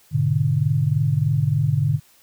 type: chord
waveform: sine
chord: G# diminished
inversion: none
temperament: equal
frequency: 103.83 / 123.47 / 146.83 Hz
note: G#2 / B2 / D3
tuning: 0 / 0 / 0 cents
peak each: -23 / -22 / -19 dBFS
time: 0.11-2 s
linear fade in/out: 50 ms
effects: white hiss -55 dBFS RMS until 2.22 s